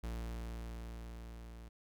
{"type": "tone with level ramp", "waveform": "45% pulse", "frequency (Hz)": 57.3, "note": "A#1", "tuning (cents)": -29, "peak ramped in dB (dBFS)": [-38, -49], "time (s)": [0.03, 1.69], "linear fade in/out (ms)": 10, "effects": []}